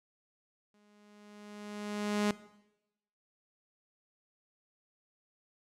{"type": "tone with exponential growth", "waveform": "sawtooth", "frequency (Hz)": 207.7, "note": "G#3", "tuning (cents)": 0, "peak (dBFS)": -22, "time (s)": [0.74, 2.31], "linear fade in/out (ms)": 2, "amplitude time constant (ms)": 340, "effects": ["noise-tail reverb RT60 0.9 s tail -18 dB re dry", "low-pass 9000 Hz 12 dB/octave"]}